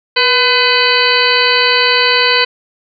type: harmonic tone with a mistuned harmonic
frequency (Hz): 504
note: B4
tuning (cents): +35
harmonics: 1 / 2 / 3 / 4 / 5 / 6 / 8 / 9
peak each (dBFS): -17 / -17 / -17 / -17 / -17 / -17 / -17 / -17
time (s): 0.16-2.45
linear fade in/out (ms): 10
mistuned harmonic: 1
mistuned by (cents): -59
effects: none